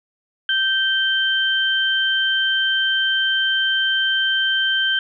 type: tone pair together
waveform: sine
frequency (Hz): 1560 / 3120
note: G6 / G7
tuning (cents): -9 / -9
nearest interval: octave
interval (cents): 1200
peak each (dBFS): -19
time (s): 0.49-4.99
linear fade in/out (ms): 2
effects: none